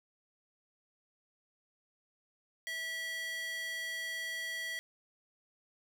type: tone with high-pass filter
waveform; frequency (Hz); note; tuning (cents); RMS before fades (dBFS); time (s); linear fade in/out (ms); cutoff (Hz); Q
square; 651; E5; -22; -39; 2.67-4.79; 0; 2200; 3.3
effects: none